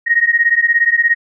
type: beating tone pair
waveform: sine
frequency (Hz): 1864.7 / 1881.7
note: A#6 / A#6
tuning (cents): 0 / +16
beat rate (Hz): 17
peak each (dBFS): -13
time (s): 0.06-1.15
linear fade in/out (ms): 20
effects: none